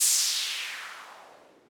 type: noise with low-pass filter sweep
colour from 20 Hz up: violet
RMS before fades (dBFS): -30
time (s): 0-1.69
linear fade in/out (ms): 20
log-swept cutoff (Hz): 8800 to 320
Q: 1.9
effects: none